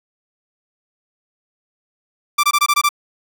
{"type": "tone bursts", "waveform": "sawtooth", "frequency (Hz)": 1174.7, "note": "D6", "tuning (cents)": 0, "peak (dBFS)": -8, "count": 7, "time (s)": [2.38, 2.891], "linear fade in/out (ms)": 10, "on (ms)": 55, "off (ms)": 21, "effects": []}